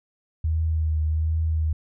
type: tone with vibrato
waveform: sine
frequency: 79 Hz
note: D#2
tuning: 27 cents sharp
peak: -20 dBFS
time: 0.44-1.73 s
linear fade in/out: 5 ms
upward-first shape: triangle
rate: 1.3 Hz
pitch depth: 34 cents each way
effects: none